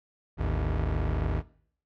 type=tone pair together; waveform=30% pulse; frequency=54.09 / 77.6 Hz; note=A1 / D#2; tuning=-29 / -4 cents; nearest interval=tritone; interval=625 cents; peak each=-26 dBFS; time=0.37-1.43 s; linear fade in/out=50 ms; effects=noise-tail reverb RT60 0.6 s tail -21 dB re dry + low-pass 2000 Hz 12 dB/octave